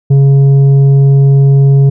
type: tone with tanh clipping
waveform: triangle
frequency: 138.2 Hz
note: C#3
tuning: 5 cents flat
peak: -4 dBFS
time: 0.1-1.9 s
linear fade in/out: 10 ms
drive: 10 dB
effects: none